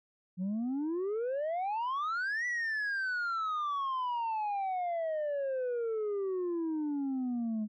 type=exponential two-way sweep; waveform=sine; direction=up then down; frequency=176.2 to 1975.5 to 209.5 Hz; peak=-28 dBFS; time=0.37-7.68 s; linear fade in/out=50 ms; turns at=2.46 s; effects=tanh soft clip ceiling -30 dBFS